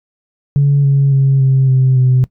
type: tone with pitch steps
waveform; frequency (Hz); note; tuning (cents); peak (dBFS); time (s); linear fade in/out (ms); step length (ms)
sine; 141.7 / 138.86 / 136.08 / 133.36 / 130.69 / 128.08; C#3 / C#3 / C#3 / C3 / C3 / C3; +38 / +3 / -32 / +33 / -2 / -37; -6; 0.56-2.24; 0; 280
effects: noise-tail reverb RT60 0.1 s tail -20 dB re dry + tanh soft clip ceiling -4 dBFS